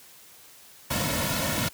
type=noise with comb filter; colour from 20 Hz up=pink; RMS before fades=-27 dBFS; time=0.9-1.69 s; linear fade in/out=10 ms; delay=2.5 ms; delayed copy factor=-0.75; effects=white hiss -51 dBFS RMS until 1.73 s + high-pass 60 Hz 12 dB/octave